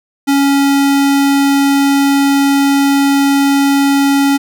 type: tone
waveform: square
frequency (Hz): 278.6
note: C#4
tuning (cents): +9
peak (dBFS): -9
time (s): 0.27-4.38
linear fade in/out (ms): 20
effects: none